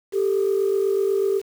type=tone pair together; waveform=sine; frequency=391.9 / 440 Hz; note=G4 / A4; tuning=0 / 0 cents; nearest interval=major second; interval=200 cents; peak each=-18 / -23 dBFS; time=0.12-1.42 s; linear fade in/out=50 ms; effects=tanh soft clip ceiling -13 dBFS + 7-bit